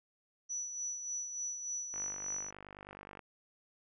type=tone with tremolo; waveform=sine; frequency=5920 Hz; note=F#8; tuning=in tune; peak=-35 dBFS; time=0.49-2.51 s; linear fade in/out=20 ms; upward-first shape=sine; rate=3.4 Hz; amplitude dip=50%
type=click train; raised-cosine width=0.5 ms; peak=-33 dBFS; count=63; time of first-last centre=1.94-3.193 s; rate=49.5 Hz
effects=none